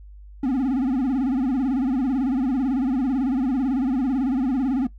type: tone with vibrato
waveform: triangle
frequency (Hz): 261.6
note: C4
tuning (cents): 0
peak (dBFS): -17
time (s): 0.43-4.87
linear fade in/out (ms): 5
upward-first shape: sine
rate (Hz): 18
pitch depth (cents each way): 150
effects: noise-tail reverb RT60 0.1 s tail -17 dB re dry + added 50 Hz sine -40 dBFS peak until 4.98 s